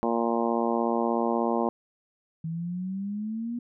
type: harmonic tone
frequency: 116.54 Hz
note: A#2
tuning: in tune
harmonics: 2 / 3 / 4 / 5 / 6 / 7 / 8 / 9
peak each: -28 / -30 / -31 / -32 / -33 / -33 / -34 / -35 dBFS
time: 0.03-1.69 s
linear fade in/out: 0 ms
type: exponential sweep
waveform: sine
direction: up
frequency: 160 to 242 Hz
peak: -29 dBFS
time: 2.44-3.59 s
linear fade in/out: 5 ms
effects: none